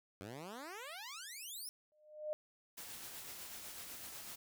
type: exponential sweep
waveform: 10% pulse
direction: up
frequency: 91.1 to 5500 Hz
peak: -38 dBFS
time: 0.21-1.69 s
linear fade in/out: 0 ms
type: tone with exponential growth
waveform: sine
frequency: 608 Hz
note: D#5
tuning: 40 cents flat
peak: -34 dBFS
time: 1.92-2.33 s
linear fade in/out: 0 ms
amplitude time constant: 88 ms
type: noise with tremolo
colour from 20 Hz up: white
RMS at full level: -48 dBFS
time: 2.77-4.36 s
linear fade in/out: 10 ms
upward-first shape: sine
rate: 8 Hz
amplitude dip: 30%
effects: none